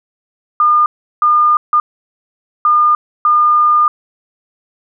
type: tone bursts at uneven times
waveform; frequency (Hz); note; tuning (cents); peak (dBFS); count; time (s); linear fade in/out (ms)
sine; 1211; D#6; -47; -7; 5; 0.6-0.86 / 1.22-1.57 / 1.73-1.8 / 2.65-2.95 / 3.25-3.88; 2
effects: none